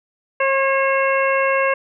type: harmonic tone with a mistuned harmonic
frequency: 540 Hz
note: C#5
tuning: 45 cents flat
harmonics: 1 / 2 / 3 / 4 / 5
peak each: -18 / -21 / -23 / -24 / -25 dBFS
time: 0.4-1.74 s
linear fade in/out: 5 ms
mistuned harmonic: 3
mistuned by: +16 cents
effects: none